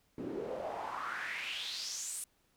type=noise with band-pass filter sweep; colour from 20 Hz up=pink; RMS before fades=-40 dBFS; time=0.18-2.24 s; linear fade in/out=2 ms; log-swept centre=280 to 9800 Hz; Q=4.5; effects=pink hiss -73 dBFS RMS until 2.56 s